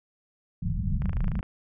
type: low-pass noise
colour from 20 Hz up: pink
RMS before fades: -27 dBFS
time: 0.62-1.41 s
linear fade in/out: 5 ms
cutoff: 210 Hz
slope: 96 dB/octave
type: click train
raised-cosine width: 0.5 ms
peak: -26 dBFS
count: 12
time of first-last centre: 1.02-1.429 s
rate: 26.9 Hz
effects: none